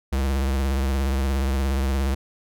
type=tone with vibrato; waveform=square; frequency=67.4 Hz; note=C#2; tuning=48 cents flat; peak=-21 dBFS; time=0.12-2.15 s; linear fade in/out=10 ms; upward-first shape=triangle; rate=17 Hz; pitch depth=86 cents each way; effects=none